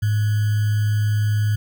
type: tone with sample-and-hold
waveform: sine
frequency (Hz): 105.6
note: G#2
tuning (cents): +29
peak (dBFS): -16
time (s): 0.02-1.56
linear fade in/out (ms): 10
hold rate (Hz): 1575
effects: none